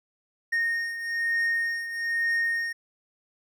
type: beating tone pair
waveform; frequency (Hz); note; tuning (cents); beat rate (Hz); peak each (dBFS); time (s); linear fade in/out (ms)
triangle; 1849 / 1850.1; A#6 / A#6; -15 / -14; 1.1; -24 / -30; 0.52-2.73; 10
effects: none